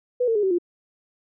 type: tone with pitch steps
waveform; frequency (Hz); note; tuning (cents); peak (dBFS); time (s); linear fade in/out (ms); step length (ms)
sine; 494.7 / 453.6 / 416 / 381.5 / 349.8; B4 / A#4 / G#4 / G4 / F4; +3 / -47 / +3 / -47 / +3; -18; 0.2-0.585; 10; 77
effects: none